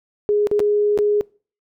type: tone with dropouts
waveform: sine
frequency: 415.3 Hz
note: G#4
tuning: in tune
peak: -14 dBFS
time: 0.29-1.21 s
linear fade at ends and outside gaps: 0 ms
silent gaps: 0.471-0.514 / 0.594-0.602 / 0.976-0.988 s
effects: noise-tail reverb RT60 0.4 s tail -24 dB re dry